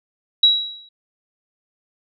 sine tone with exponential decay, 3878 Hz, B7, 32 cents flat, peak -7 dBFS, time 0.43-0.89 s, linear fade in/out 5 ms, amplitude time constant 100 ms, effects none

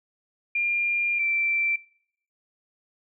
sine tone pair in turn, 2400 / 2344 Hz, D7 / D7, +37 / -4 cents, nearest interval unison, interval 41 cents, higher first, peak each -22 dBFS, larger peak neither, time 0.55-1.19 / 1.19-1.76 s, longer first, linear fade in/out 5 ms, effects noise-tail reverb RT60 0.7 s tail -22 dB re dry

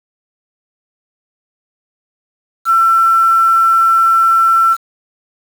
sine tone with quantisation, 1344 Hz, E6, 33 cents sharp, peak -7 dBFS, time 2.65-4.77 s, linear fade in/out 50 ms, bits 5, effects none

